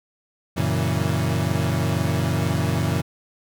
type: chord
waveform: 35% pulse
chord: F# dominant seventh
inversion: none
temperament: equal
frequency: 92.5 / 116.54 / 138.59 / 164.81 Hz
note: F#2 / A#2 / C#3 / E3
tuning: 0 / 0 / 0 / 0 cents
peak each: -24 dBFS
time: 0.56-3.02 s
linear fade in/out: 20 ms
effects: none